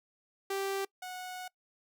sawtooth tone pair in turn, 391.3 / 734.2 Hz, G4 / F#5, -3 / -14 cents, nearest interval major seventh, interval 1089 cents, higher second, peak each -28 / -36 dBFS, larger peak first, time 0.5-0.85 / 1.02-1.48 s, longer second, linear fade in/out 5 ms, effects noise-tail reverb RT60 0.1 s tail -23 dB re dry

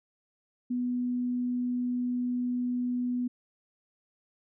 sine tone, 246.7 Hz, B3, 2 cents flat, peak -27 dBFS, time 0.7-3.28 s, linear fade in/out 10 ms, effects none

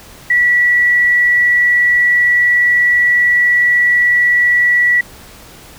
sine tone, 1946 Hz, B6, 26 cents flat, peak -8 dBFS, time 0.3-5.01 s, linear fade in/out 5 ms, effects pink hiss -38 dBFS RMS until 5.78 s

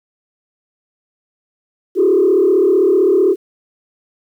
sine tone with frequency modulation, 380.9 Hz, G4, 50 cents flat, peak -8 dBFS, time 1.95-3.36 s, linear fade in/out 50 ms, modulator 35.6 Hz, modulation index 1.2, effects tanh soft clip ceiling -4 dBFS + 8-bit

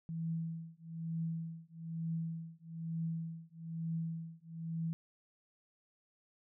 sine tone with tremolo, 164.1 Hz, E3, 8 cents flat, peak -33 dBFS, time 0.09-4.93 s, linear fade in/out 0 ms, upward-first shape triangle, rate 1.1 Hz, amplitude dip 100%, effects none

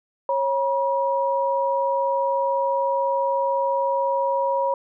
sine tone pair together, 547 / 961 Hz, C#5 / B5, -23 / -48 cents, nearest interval minor seventh, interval 975 cents, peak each -22 / -22 dBFS, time 0.29-4.74 s, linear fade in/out 2 ms, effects none

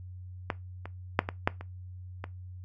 clicks, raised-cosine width 0.5 ms, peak -13 / -24 / -6 / -17 / -8 / -26 / -21 dBFS, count 7, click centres 0.502 / 0.856 / 1.191 / 1.289 / 1.475 / 1.61 / 2.241 s, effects noise-tail reverb RT60 0.2 s tail -19 dB re dry + added 91 Hz sine -41 dBFS peak until 2.64 s

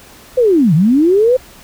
sine linear two-way sweep, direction down then up, 524 to 143.1 to 524 Hz, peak -7 dBFS, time 0.37-1.37 s, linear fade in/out 10 ms, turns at 0.74 s, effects pink hiss -40 dBFS RMS until 1.63 s

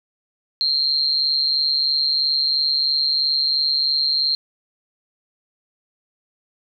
sine tone with amplitude modulation, 4186 Hz, C8, in tune, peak -13 dBFS, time 0.61-4.35 s, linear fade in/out 0 ms, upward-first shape sine, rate 143 Hz, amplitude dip 80%, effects none

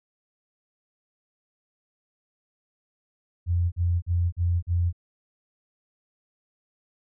sine tone bursts, 87 Hz, F2, 6 cents flat, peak -20 dBFS, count 5, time 3.46-4.928 s, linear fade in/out 50 ms, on 260 ms, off 42 ms, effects none

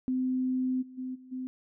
sine tone with level steps, 256.7 Hz, C4, 33 cents flat, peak -26 / -45 / -33 / -48 / -33 dBFS, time 0.08-1.47 s, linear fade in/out 0 ms, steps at 0.81 / 0.97 / 1.14 / 1.31 s, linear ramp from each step 20 ms, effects none

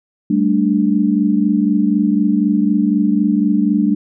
sine chord, G suspended second, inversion none, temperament equal, 196 / 220 / 293.7 Hz, G3 / A3 / D4, 0 / 0 / 0 cents, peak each -16 dBFS, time 0.3-3.95 s, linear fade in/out 5 ms, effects none

